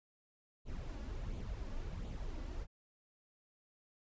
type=noise with flanger; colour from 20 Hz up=brown; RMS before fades=-42 dBFS; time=0.65-2.67 s; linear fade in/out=50 ms; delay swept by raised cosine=0.27 to 3.57 ms; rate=1.4 Hz; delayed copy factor=+0.55; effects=resampled to 16000 Hz